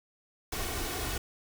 pink noise with comb filter, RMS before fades -34 dBFS, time 0.52-1.18 s, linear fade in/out 5 ms, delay 2.7 ms, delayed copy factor +0.55, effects none

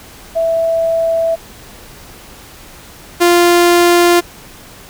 sine / sawtooth tone pair in turn, 659.3 / 348.1 Hz, E5 / F4, 0 / -6 cents, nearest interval major seventh, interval 1106 cents, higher first, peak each -11 / -3 dBFS, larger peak second, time 0.35-1.36 / 3.2-4.21 s, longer neither, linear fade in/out 20 ms, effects pink hiss -37 dBFS RMS until 4.89 s

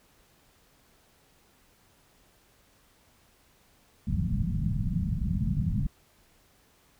white low-pass noise, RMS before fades -28 dBFS, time 4.07-5.87 s, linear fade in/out 5 ms, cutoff 200 Hz, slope 48 dB/octave, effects pink hiss -63 dBFS RMS until 6.99 s

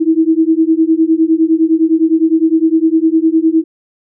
sine beating tone pair, 317.8 / 327.6 Hz, D#4 / E4, +37 / -11 cents, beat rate 9.8 Hz, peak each -11 dBFS, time 0-3.64 s, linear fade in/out 20 ms, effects none

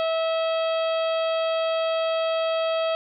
harmonic tone with a mistuned harmonic, 650 Hz, E5, 24 cents flat, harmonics 1 / 2 / 3 / 4 / 5 / 6 / 7, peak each -22 / -31 / -41 / -36 / -35 / -42 / -46 dBFS, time 0-2.95 s, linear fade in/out 0 ms, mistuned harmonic 6, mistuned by -37 cents, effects none

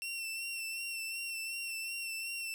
sawtooth tone with vibrato, 2707 Hz, E7, 45 cents sharp, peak -34 dBFS, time 0.02-2.54 s, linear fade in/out 0 ms, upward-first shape sine, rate 2.7 Hz, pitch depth 30 cents each way, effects none

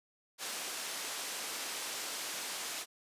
white low-pass noise, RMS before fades -40 dBFS, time 0.38-2.86 s, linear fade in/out 50 ms, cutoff 8400 Hz, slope 12 dB/octave, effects high-pass 300 Hz 12 dB/octave + resampled to 32000 Hz

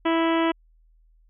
harmonic tone, 329.2 Hz, E4, 2 cents flat, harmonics 1 / 2 / 3 / 4 / 5 / 6 / 7 / 8 / 9 / 10, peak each -21 / -27 / -27 / -32 / -36 / -34 / -38 / -38 / -37 / -40 dBFS, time 0.05-0.52 s, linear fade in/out 10 ms, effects added 40 Hz sine -55 dBFS peak until 1.29 s

